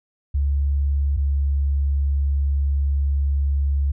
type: tone pair in turn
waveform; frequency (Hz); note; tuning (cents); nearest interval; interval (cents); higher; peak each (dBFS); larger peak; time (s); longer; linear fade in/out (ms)
sine; 70.4 / 70; C#2 / C#2; +27 / +18; unison; 9; first; -17; neither; 0.34-1.17 / 1.17-3.92; second; 10
effects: none